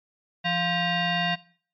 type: tone with frequency modulation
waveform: sine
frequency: 1047 Hz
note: C6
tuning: 1 cent sharp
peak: -22 dBFS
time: 0.44-1.36 s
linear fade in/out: 20 ms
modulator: 875 Hz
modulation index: 2.8
effects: noise-tail reverb RT60 0.5 s tail -21 dB re dry + MP3 64 kbps